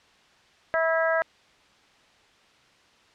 harmonic tone, 325.7 Hz, E4, 21 cents flat, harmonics 2 / 3 / 4 / 5 / 6, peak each -23 / -33 / -30 / -27 / -33 dBFS, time 0.74-1.22 s, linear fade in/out 0 ms, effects white hiss -58 dBFS RMS until 3.14 s + low-pass 4000 Hz 12 dB/octave

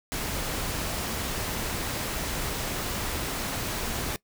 pink noise, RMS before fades -31 dBFS, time 0.12-4.16 s, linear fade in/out 0 ms, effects noise-tail reverb RT60 0.1 s tail -21 dB re dry

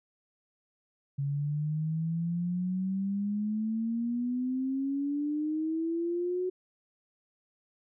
sine exponential sweep, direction up, 138.7 to 370 Hz, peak -28 dBFS, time 1.18-6.5 s, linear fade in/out 10 ms, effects none

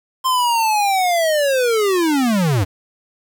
square linear sweep, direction down, 1051 to 87.31 Hz, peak -15 dBFS, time 0.24-2.65 s, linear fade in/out 20 ms, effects 7-bit

